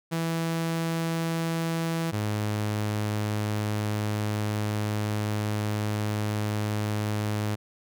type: tone pair in turn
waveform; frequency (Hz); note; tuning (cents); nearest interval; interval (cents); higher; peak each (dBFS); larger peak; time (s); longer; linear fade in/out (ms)
sawtooth; 164.81 / 105.58; E3 / G#2; 0 / +29; minor sixth; 771; first; -22; neither; 0.11-2.12 / 2.12-7.56; second; 20
effects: none